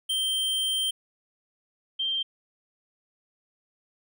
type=tone pair in turn; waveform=square / sine; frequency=3140 / 3158 Hz; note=G7 / G7; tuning=+2 / +12 cents; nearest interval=unison; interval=10 cents; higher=second; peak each=-25 dBFS; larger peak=neither; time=0.09-0.91 / 1.99-2.23 s; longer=first; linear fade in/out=10 ms; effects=none